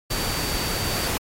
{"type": "tone in noise", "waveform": "sine", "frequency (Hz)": 4590, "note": "D8", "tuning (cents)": -40, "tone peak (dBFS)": -32, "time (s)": [0.1, 1.08], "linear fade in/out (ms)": 10, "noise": "pink", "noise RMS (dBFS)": -26, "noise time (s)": [0.1, 1.18], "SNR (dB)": -9, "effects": ["AAC 48 kbps"]}